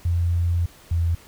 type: tone pair in turn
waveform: sine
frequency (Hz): 86.1 / 84.23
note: F2 / E2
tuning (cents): -24 / +38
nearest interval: unison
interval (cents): 38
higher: first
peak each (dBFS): -18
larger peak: neither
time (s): 0.05-0.66 / 0.91-1.15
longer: first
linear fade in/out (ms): 5
effects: pink hiss -49 dBFS RMS until 1.27 s